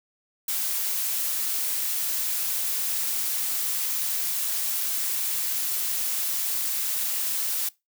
blue noise, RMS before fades -27 dBFS, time 0.48-7.69 s, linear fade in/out 5 ms, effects noise-tail reverb RT60 0.2 s tail -21 dB re dry

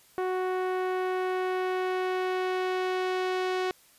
sawtooth tone with low-pass filter sweep, 370 Hz, F#4, in tune, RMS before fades -29 dBFS, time 0.18-3.71 s, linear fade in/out 0 ms, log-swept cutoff 1500 to 4200 Hz, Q 0.78, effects white hiss -59 dBFS RMS until 3.98 s + resampled to 32000 Hz

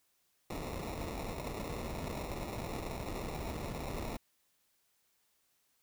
pink noise with sample-and-hold, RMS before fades -40 dBFS, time 0.5-4.17 s, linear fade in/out 5 ms, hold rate 1575 Hz, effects white hiss -75 dBFS RMS until 5.82 s

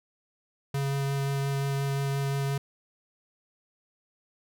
square tone with vibrato, 138.59 Hz, C#3, in tune, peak -27 dBFS, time 0.74-2.58 s, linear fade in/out 5 ms, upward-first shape sine, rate 5.7 Hz, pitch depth 9 cents each way, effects none

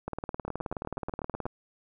two click trains, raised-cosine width 1 ms, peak -19 / -22 dBFS, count 27 / 9, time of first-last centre 0.08-1.456 / 0.48-1.464 s, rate 18.9 / 8.13 Hz, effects none

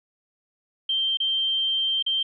sine tone with dropouts, 3145 Hz, G7, 5 cents sharp, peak -21 dBFS, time 0.89-2.23 s, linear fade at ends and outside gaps 5 ms, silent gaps 1.172-1.201 / 2.026-2.063 s, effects none

